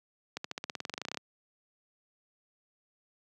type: accelerating click train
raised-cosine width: 0.2 ms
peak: -18 dBFS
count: 18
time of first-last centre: 0.37-1.173 s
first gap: 74 ms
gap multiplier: 0.94
effects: high-pass 150 Hz 12 dB/octave